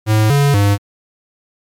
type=tone with pitch steps; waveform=square; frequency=108.3 / 142 / 101.2 Hz; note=A2 / C#3 / G#2; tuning=-27 / +42 / -44 cents; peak=-10 dBFS; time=0.06-0.78 s; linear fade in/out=50 ms; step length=240 ms; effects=MP3 96 kbps